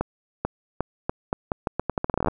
accelerating click train, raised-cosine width 1 ms, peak -9 dBFS, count 20, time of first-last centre 0.01-2.284 s, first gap 440 ms, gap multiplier 0.81, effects none

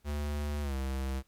square tone with pitch glide, 73.42 to 66.55 Hz, D2 to C2, 0 to +30 cents, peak -32 dBFS, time 0.04-1.23 s, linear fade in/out 50 ms, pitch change -170 cents, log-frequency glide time 0.62-0.75 s, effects pink hiss -71 dBFS RMS until 1.27 s + MP3 96 kbps

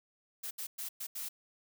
blue noise bursts at uneven times, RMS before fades -40 dBFS, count 5, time 0.43-0.51 / 0.58-0.67 / 0.78-0.89 / 1-1.07 / 1.15-1.29 s, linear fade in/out 10 ms, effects none

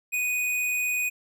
square tone, 2484 Hz, D#7, 3 cents flat, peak -25 dBFS, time 0.12-1.1 s, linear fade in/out 20 ms, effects none

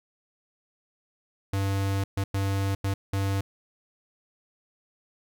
square tone bursts at uneven times, 98 Hz, G2, in tune, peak -25 dBFS, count 5, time 1.53-2.04 / 2.17-2.24 / 2.34-2.75 / 2.84-2.94 / 3.13-3.41 s, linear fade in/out 5 ms, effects 11-bit

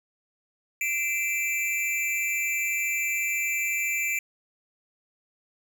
square tone with amplitude modulation, 2349 Hz, D7, in tune, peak -22 dBFS, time 0.81-4.19 s, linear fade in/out 2 ms, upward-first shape sine, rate 290 Hz, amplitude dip 80%, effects none

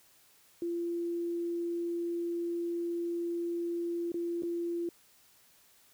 sine tone with dropouts, 342.4 Hz, F4, 34 cents flat, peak -31 dBFS, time 0.62-4.89 s, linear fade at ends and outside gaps 2 ms, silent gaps 4.119-4.142 / 4.423-4.433 s, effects white hiss -63 dBFS RMS until 5.93 s

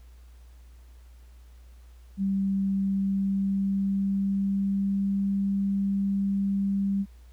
sine tone with pitch glide, 195 to 197.38 Hz, G3 to G3, -9 to +12 cents, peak -23 dBFS, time 2.17-7.06 s, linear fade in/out 50 ms, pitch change +21 cents, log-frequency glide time 2.78-5.2 s, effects added 60 Hz sine -47 dBFS peak until 7.32 s + pink hiss -64 dBFS RMS until 7.32 s

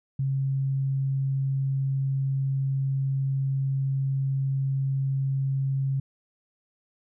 sine tone, 135.6 Hz, C#3, 38 cents flat, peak -23 dBFS, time 0.19-6 s, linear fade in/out 5 ms, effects none

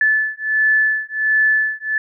sine beating tone pair, 1738 / 1739.4 Hz, A6 / A6, -22 / -20 cents, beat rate 1.4 Hz, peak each -17 dBFS, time 0.01-1.98 s, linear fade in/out 2 ms, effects none

